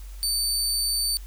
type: tone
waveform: 25% pulse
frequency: 4563 Hz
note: C#8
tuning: 49 cents sharp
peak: -18 dBFS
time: 0.23-1.17 s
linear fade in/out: 0 ms
effects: added 47 Hz sine -36 dBFS peak until 1.26 s + white hiss -52 dBFS RMS until 1.26 s